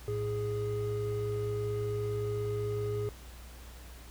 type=tone pair together; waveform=triangle; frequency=110 / 415.3 Hz; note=A2 / G#4; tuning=0 / 0 cents; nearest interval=octave + major seventh; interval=2300 cents; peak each=-32 / -31 dBFS; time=0.08-3.09 s; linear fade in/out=0 ms; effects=added 60 Hz sine -47 dBFS peak until 4.1 s + pink hiss -53 dBFS RMS until 4.1 s